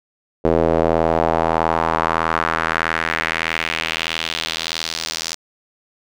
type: tone with band-pass filter sweep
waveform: square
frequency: 40.79 Hz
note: E1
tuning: 17 cents flat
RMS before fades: -20 dBFS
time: 0.44-5.35 s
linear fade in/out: 10 ms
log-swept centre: 470 to 5600 Hz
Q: 2
effects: none